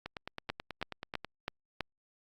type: two click trains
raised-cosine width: 0.3 ms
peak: -23 / -17 dBFS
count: 12 / 5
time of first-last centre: 0.06-1.247 / 0.5-1.807 s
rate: 9.27 / 3.06 Hz
effects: Opus 48 kbps